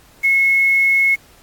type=tone with quantisation; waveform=sine; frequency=2180 Hz; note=C#7; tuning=29 cents flat; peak=-11 dBFS; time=0.23-1.16 s; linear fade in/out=20 ms; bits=6; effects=pink hiss -49 dBFS RMS until 1.42 s + AAC 64 kbps